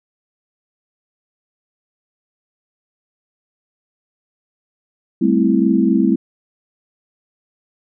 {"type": "chord", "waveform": "sine", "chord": "A minor seventh", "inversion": "third", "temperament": "equal", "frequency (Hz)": [196, 220, 261.6, 329.6], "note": ["G3", "A3", "C4", "E4"], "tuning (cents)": [0, 0, 0, 0], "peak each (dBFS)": -17, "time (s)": [5.21, 6.16], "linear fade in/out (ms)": 10, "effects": []}